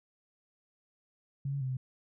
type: tone with pitch steps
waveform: sine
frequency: 138.4 / 140.1 / 130.5 / 129.2 Hz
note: C#3 / C#3 / C3 / C3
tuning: -2 / +19 / -4 / -21 cents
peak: -31 dBFS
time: 1.45-1.77 s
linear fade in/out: 5 ms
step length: 80 ms
effects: none